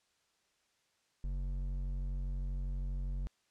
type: tone with hard clipping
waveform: sine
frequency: 46.25 Hz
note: F#1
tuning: in tune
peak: -36 dBFS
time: 1.24-3.27 s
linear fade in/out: 0 ms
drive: 8 dB
effects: white hiss -75 dBFS RMS until 3.5 s + low-pass 7000 Hz 12 dB/octave